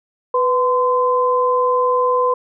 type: tone pair together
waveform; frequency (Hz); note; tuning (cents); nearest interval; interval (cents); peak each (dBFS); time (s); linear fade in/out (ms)
sine; 496.5 / 1028; B4 / C6; +9 / -31; octave + minor second; 1260; -16; 0.34-2.34; 5
effects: none